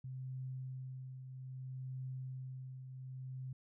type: tone with tremolo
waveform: sine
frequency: 130 Hz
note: C3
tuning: 11 cents flat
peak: -40 dBFS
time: 0.04-3.53 s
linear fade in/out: 5 ms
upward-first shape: triangle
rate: 0.62 Hz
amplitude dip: 55%
effects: none